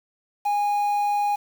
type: tone with quantisation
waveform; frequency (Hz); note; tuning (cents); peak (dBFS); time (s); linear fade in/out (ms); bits
triangle; 822; G#5; -18; -18; 0.45-1.36; 10; 7
effects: none